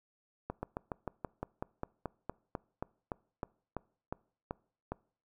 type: slowing click train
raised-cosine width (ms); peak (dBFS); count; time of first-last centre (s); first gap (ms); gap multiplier
1; -22; 19; 0.5-4.92; 130; 1.07
effects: noise-tail reverb RT60 0.5 s tail -24 dB re dry